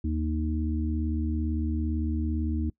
harmonic tone, 77.78 Hz, D#2, in tune, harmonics 1 / 3 / 4, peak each -27 / -32 / -33 dBFS, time 0.04-2.7 s, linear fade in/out 5 ms, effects noise-tail reverb RT60 0.1 s tail -23 dB re dry

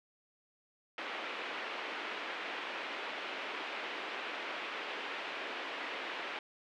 white band-pass noise, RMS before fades -41 dBFS, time 0.98-6.39 s, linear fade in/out 2 ms, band 290 to 2900 Hz, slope 24 dB/octave, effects none

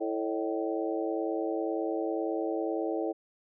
harmonic tone with a mistuned harmonic, 110 Hz, A2, in tune, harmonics 3 / 4 / 5 / 6 / 7, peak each -32 / -34 / -36 / -38 / -39 dBFS, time 0-3.13 s, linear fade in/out 20 ms, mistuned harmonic 6, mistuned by -86 cents, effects none

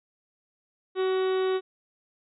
harmonic tone with a mistuned harmonic, 376.8 Hz, F#4, 32 cents sharp, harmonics 1 / 2 / 3 / 4 / 5 / 6 / 7 / 8 / 9 / 10, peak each -23 / -38 / -37 / -41 / -44 / -48 / -49 / -46 / -49 / -44 dBFS, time 0.95-1.61 s, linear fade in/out 50 ms, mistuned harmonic 4, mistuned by -34 cents, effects none

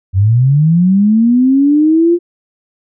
sine linear sweep, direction up, 90.3 to 351.7 Hz, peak -6 dBFS, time 0.13-2.19 s, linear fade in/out 50 ms, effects none

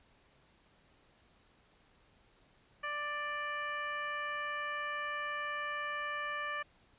harmonic tone, 589 Hz, D5, 5 cents sharp, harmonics 1 / 2 / 3 / 4 / 5, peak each -46 / -39 / -39 / -45 / -49 dBFS, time 2.83-6.63 s, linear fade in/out 10 ms, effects pink hiss -67 dBFS RMS until 6.98 s + resampled to 8000 Hz

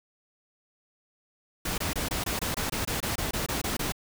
pink noise bursts, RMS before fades -30 dBFS, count 15, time 1.65-3.922 s, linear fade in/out 5 ms, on 130 ms, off 23 ms, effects none

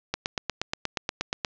click train, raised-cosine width 0.2 ms, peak -9 dBFS, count 12, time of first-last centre 0.14-1.448 s, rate 8.41 Hz, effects resampled to 16000 Hz + 7-bit

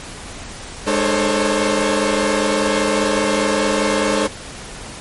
sawtooth tone cluster, 207.3 / 301.4 / 442.5 / 527 / 552 Hz, G#3 / D4 / A4 / C5 / C#5, -3 / +45 / +10 / +12 / -7 cents, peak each -18 dBFS, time 0.86-4.28 s, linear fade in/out 20 ms, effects pink hiss -33 dBFS RMS until 5 s + MP3 48 kbps

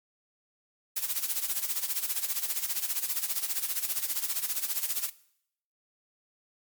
blue noise with tremolo, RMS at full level -28 dBFS, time 0.96-5.1 s, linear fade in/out 10 ms, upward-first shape sine, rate 15 Hz, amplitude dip 75%, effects noise-tail reverb RT60 0.7 s tail -19 dB re dry + MP3 96 kbps

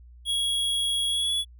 square tone with pitch glide, 3322 to 3390 Hz, G#7 to G#7, 0 to +35 cents, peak -24 dBFS, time 0.25-1.45 s, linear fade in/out 50 ms, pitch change +35 cents, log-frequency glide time 1.08-1.33 s, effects added 60 Hz sine -46 dBFS peak until 1.59 s

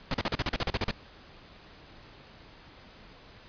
pink noise bursts, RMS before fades -28 dBFS, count 12, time 0.11-0.912 s, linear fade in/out 2 ms, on 32 ms, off 38 ms, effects pink hiss -52 dBFS RMS until 3.48 s + resampled to 11025 Hz

